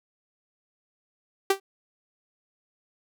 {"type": "tone with exponential decay", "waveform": "sawtooth", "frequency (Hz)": 390, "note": "G4", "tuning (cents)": -9, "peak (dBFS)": -12, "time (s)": [1.5, 1.6], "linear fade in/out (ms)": 5, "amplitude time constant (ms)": 21, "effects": []}